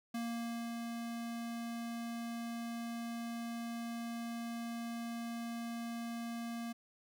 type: tone with ADSR envelope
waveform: square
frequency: 233.1 Hz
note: A#3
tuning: in tune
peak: -37 dBFS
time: 0.14-6.73 s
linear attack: 7 ms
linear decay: 570 ms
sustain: -3 dB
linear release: 13 ms
effects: none